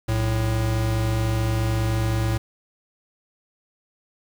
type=tone pair together; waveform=square; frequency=61.74 / 111.16 Hz; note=B1 / A2; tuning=0 / +18 cents; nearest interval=minor seventh; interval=1018 cents; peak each=-27 / -22 dBFS; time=0.08-2.38 s; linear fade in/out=10 ms; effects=8-bit